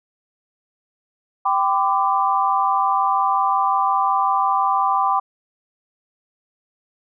sine chord, G major, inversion none, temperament equal with one note detuned, 784 / 1009.1 / 1174.7 Hz, G5 / B5 / D6, 0 / +37 / 0 cents, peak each -20 dBFS, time 1.45-5.2 s, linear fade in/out 10 ms, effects none

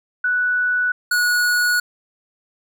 sine / square tone pair in turn, 1480 / 1459.6 Hz, F#6 / F#6, 0 / -24 cents, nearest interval unison, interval 24 cents, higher first, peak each -16 / -16 dBFS, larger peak neither, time 0.24-0.92 / 1.11-1.8 s, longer second, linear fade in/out 5 ms, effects none

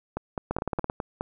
two click trains, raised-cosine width 1 ms, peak -13 / -15 dBFS, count 8 / 6, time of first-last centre 0.51-0.899 / 0.17-1.21 s, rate 18 / 4.81 Hz, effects none

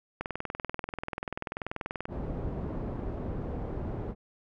click train, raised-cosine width 0.5 ms, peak -18 dBFS, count 39, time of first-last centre 0.21-2.055 s, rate 20.6 Hz
pink low-pass noise, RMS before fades -35 dBFS, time 2.08-4.15 s, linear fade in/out 50 ms, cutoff 570 Hz, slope 12 dB/octave
effects none

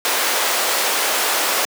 pink high-pass noise, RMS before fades -19 dBFS, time 0.05-1.65 s, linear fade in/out 0 ms, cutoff 520 Hz, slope 12 dB/octave, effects high-pass 300 Hz 12 dB/octave

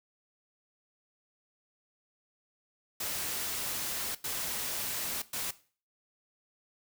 white noise bursts at uneven times, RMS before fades -35 dBFS, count 3, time 3-4.15 / 4.24-5.22 / 5.33-5.51 s, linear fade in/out 5 ms, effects noise-tail reverb RT60 0.4 s tail -17 dB re dry

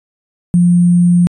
sine tone with sample-and-hold, 175.2 Hz, F3, 6 cents sharp, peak -6 dBFS, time 0.54-1.27 s, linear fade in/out 0 ms, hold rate 8820 Hz, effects resampled to 24000 Hz

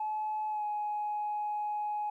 sine tone with pitch glide, 857 to 838.4 Hz, A5 to G#5, -46 to +16 cents, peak -30 dBFS, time 0-2.1 s, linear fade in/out 5 ms, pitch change -38 cents, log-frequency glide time 0.49-0.64 s, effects tanh soft clip ceiling -27 dBFS + 12-bit

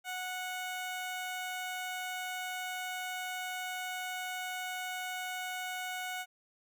15% pulse tone, 736 Hz, F#5, 9 cents flat, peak -30 dBFS, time 0.04-6.26 s, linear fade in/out 50 ms, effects none

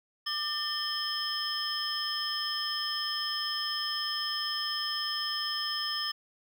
triangle tone cluster, 1196 / 1796 / 3096 / 3301 / 5180 Hz, D6 / A6 / G7 / G#7 / E8, +31 / +35 / -22 / -11 / -31 cents, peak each -37 / -37 / -35 / -40 / -32 dBFS, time 0.26-6.12 s, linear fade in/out 10 ms, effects none

